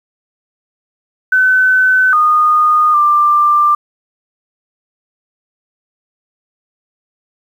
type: tone with pitch steps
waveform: sine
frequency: 1515 / 1228 / 1186 Hz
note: F#6 / D#6 / D6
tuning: +40 / -23 / +17 cents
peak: -7 dBFS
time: 1.32-3.75 s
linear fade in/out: 5 ms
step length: 810 ms
effects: 7-bit